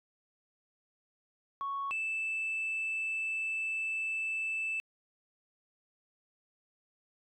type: tone pair in turn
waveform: sine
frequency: 1108.7 / 2637 Hz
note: C#6 / E7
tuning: 0 / 0 cents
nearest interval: octave + minor third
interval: 1500 cents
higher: second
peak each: -32 / -30 dBFS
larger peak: second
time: 1.61-1.91 / 1.91-4.8 s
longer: second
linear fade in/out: 0 ms
effects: tanh soft clip ceiling -29 dBFS